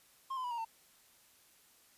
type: tone with pitch steps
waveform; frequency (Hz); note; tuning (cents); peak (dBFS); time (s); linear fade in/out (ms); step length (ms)
triangle; 1065 / 1021.6 / 980 / 940.1 / 901.8; C6 / C6 / B5 / A#5 / A5; +30 / -42 / -14 / +14 / +42; -34; 0.3-0.65; 10; 70
effects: white hiss -65 dBFS RMS until 1.97 s + resampled to 32000 Hz